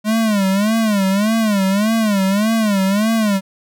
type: tone with vibrato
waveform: square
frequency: 207.7 Hz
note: G#3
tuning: in tune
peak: -14 dBFS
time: 0.04-3.41 s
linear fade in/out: 50 ms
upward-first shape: sine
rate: 1.7 Hz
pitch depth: 150 cents each way
effects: none